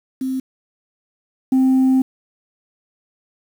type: tone pair in turn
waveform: sine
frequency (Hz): 261.6 / 261.6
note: C4 / C4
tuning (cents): 0 / 0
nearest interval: unison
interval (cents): 0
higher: neither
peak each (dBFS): -19 / -9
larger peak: second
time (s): 0.21-0.4 / 1.52-2.02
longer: second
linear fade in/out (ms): 5
effects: tanh soft clip ceiling -10 dBFS + 7-bit